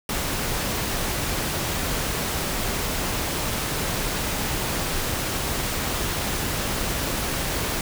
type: noise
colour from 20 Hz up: pink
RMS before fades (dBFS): -26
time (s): 0.09-7.81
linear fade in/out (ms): 2
effects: none